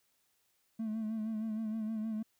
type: tone with vibrato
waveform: triangle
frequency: 219.2 Hz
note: A3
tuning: 6 cents flat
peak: -31 dBFS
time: 0.79-2.23 s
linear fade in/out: 10 ms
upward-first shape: sine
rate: 6.4 Hz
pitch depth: 45 cents each way
effects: tanh soft clip ceiling -28 dBFS + white hiss -75 dBFS RMS until 2.39 s